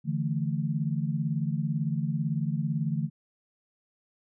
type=chord; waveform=sine; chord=D suspended second; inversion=none; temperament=equal; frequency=146.83 / 164.81 / 220 Hz; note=D3 / E3 / A3; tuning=0 / 0 / 0 cents; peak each=-29 / -30 / -33 dBFS; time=0.04-3.1 s; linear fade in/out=50 ms; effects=none